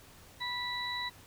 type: harmonic tone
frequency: 983 Hz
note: B5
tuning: 8 cents flat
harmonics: 1 / 2 / 4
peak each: -39 / -38 / -37 dBFS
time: 0.4-1.1 s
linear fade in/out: 20 ms
effects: added 96 Hz sine -63 dBFS peak until 1.26 s + pink hiss -56 dBFS RMS until 1.26 s